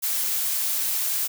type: noise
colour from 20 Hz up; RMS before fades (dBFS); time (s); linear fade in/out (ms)
blue; -25; 0.02-1.28; 20
effects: none